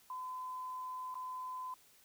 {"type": "tone with dropouts", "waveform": "sine", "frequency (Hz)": 1017, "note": "C6", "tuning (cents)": -50, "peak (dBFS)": -40, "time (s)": [0.1, 1.74], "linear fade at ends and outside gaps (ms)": 2, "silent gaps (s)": [1.143, 1.153], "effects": ["white hiss -65 dBFS RMS until 2.04 s"]}